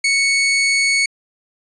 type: tone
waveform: sawtooth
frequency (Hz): 2217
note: C#7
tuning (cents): 0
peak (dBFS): -10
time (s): 0.04-1.06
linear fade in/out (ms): 5
effects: resampled to 22050 Hz